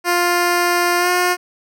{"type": "tone with pitch glide", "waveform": "10% pulse", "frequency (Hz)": [350.8, 358], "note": ["F4", "F4"], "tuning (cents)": [8, 43], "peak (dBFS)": -6, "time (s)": [0.04, 1.37], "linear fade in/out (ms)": 50, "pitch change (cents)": 35, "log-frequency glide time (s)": [0.98, 1.09], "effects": []}